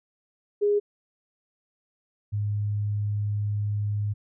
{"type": "tone pair in turn", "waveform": "sine", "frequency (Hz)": [411.6, 103.68], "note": ["G#4", "G#2"], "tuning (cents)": [-16, -2], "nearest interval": "2 octaves", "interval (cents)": 2386, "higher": "first", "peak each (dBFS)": [-19, -24], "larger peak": "first", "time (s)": [[0.61, 0.8], [2.32, 4.14]], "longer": "second", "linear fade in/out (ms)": 20, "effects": []}